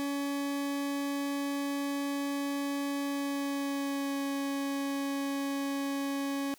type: tone with pitch glide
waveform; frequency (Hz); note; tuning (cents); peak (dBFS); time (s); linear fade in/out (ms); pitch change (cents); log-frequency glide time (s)
40% pulse; 281.5 to 277.8; C#4 to C#4; +27 to +4; -30; 0-6.54; 0; -23; 3.02-4.19
effects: white hiss -59 dBFS RMS until 6.58 s